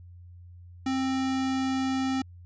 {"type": "tone", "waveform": "square", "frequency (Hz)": 263.9, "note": "C4", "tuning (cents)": 15, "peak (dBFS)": -26, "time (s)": [0.86, 2.22], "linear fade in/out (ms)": 5, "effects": ["added 88 Hz sine -45 dBFS peak until 2.45 s", "resampled to 16000 Hz"]}